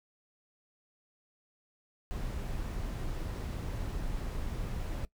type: noise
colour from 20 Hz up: brown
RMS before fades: -36 dBFS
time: 2.11-5.05 s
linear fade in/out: 0 ms
effects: noise-tail reverb RT60 0.1 s tail -20 dB re dry